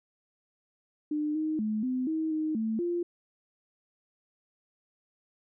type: tone with pitch steps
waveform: sine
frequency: 300.6 / 311.5 / 215 / 255.3 / 317.6 / 311.3 / 221.4 / 347.3 Hz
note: D4 / D#4 / A3 / C4 / D#4 / D#4 / A3 / F4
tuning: +40 / +2 / -40 / -42 / +36 / +1 / +11 / -10 cents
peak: -27 dBFS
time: 1.11-3.03 s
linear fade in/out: 5 ms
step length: 240 ms
effects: none